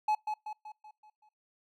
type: tone with echo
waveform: triangle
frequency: 853 Hz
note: G#5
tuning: 46 cents sharp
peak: -23 dBFS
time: 0.08-0.15 s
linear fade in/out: 5 ms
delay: 190 ms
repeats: 6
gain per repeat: -6 dB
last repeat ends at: 1.29 s
effects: noise-tail reverb RT60 0.2 s tail -25 dB re dry